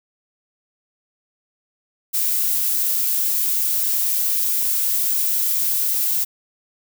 violet noise, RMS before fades -20 dBFS, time 2.13-6.25 s, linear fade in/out 20 ms, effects none

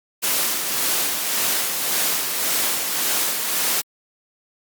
white noise with tremolo, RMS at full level -20 dBFS, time 0.22-3.82 s, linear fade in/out 20 ms, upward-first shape sine, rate 1.8 Hz, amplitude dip 40%, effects high-pass 200 Hz 12 dB/octave + Opus 48 kbps

